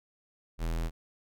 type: tone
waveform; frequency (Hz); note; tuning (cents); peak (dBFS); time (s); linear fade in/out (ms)
square; 41.19; E1; -1; -30; 0.58-0.91; 50
effects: none